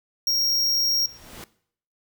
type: tone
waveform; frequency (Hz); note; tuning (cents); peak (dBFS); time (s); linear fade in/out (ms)
square; 5588; F8; 0; -20; 0.27-1.06; 2
type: noise with exponential growth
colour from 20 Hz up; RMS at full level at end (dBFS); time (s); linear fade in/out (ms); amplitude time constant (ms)
pink; -38; 0.61-1.44; 1; 180
effects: noise-tail reverb RT60 0.6 s tail -19 dB re dry

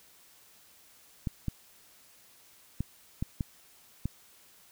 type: clicks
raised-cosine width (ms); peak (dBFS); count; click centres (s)
5; -18; 6; 1.272 / 1.483 / 2.806 / 3.225 / 3.408 / 4.056
effects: white hiss -59 dBFS RMS until 4.71 s

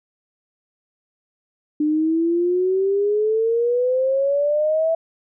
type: exponential sweep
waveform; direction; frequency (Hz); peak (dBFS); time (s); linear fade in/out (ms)
sine; up; 298.2 to 660; -16; 1.8-4.95; 5
effects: none

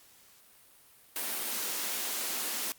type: high-pass noise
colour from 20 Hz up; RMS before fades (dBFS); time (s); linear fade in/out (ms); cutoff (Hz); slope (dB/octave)
white; -34; 1.16-2.72; 0; 190; 96
effects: white hiss -59 dBFS RMS until 2.78 s + Opus 48 kbps

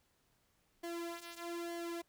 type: tone with flanger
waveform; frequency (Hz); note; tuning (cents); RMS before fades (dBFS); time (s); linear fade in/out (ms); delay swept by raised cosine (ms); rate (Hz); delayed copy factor
sawtooth; 341; F4; -41; -43; 0.83-2.02; 10; 0.78 to 3.08; 1.1; -0.8
effects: pink hiss -75 dBFS RMS until 2.08 s

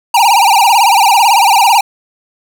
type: tone with vibrato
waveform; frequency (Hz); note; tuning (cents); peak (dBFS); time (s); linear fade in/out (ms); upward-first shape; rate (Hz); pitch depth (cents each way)
square; 862; A5; -36; -6; 0.14-1.81; 5; sine; 18; 190
effects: none

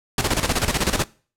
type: noise with tremolo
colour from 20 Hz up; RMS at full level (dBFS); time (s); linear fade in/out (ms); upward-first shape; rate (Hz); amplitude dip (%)
pink; -19; 0.18-1.04; 2; square; 16; 70
effects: noise-tail reverb RT60 0.4 s tail -22 dB re dry + low-pass 11000 Hz 12 dB/octave

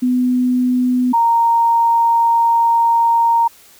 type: tone pair in turn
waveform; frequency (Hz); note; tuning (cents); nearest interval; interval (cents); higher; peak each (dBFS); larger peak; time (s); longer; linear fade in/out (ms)
sine; 250.4 / 927.5; B3 / A#5; +24 / -9; octave + major seventh; 2267; second; -12 / -10; second; 0.02-1.13 / 1.13-3.48; second; 10
effects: white hiss -46 dBFS RMS until 3.79 s

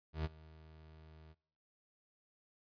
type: tone with ADSR envelope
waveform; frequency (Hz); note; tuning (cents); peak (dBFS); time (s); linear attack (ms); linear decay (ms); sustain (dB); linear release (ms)
30% pulse; 78.6; D#2; +18; -31; 0.13-1.35; 120; 28; -22; 39
effects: noise-tail reverb RT60 0.8 s tail -25 dB re dry + resampled to 11025 Hz

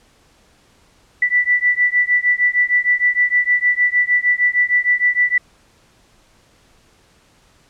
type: beating tone pair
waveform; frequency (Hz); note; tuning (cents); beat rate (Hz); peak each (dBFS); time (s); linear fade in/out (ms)
sine; 1967 / 1973.5; B6 / B6; -7 / -2; 6.5; -16; 1.22-5.38; 5
effects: pink hiss -54 dBFS RMS until 7.69 s + low-pass 9000 Hz 12 dB/octave

